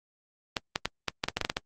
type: clicks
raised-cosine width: 0.2 ms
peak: -9 dBFS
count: 11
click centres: 0.568 / 0.759 / 0.856 / 1.083 / 1.239 / 1.285 / 1.37 / 1.413 / 1.449 / 1.499 / 1.569 s
effects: Opus 32 kbps